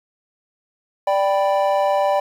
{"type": "chord", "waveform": "triangle", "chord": "G major", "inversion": "second", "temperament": "equal", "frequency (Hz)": [587.3, 784, 987.8], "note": ["D5", "G5", "B5"], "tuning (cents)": [0, 0, 0], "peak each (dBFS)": [-16, -18, -22], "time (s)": [1.07, 2.2], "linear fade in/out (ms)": 5, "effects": ["8-bit"]}